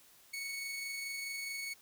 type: tone with amplitude modulation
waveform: sawtooth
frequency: 2217 Hz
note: C#7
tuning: in tune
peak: -34 dBFS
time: 0.33-1.74 s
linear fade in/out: 10 ms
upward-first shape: sine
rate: 24.7 Hz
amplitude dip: 25%
effects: white hiss -62 dBFS RMS until 1.81 s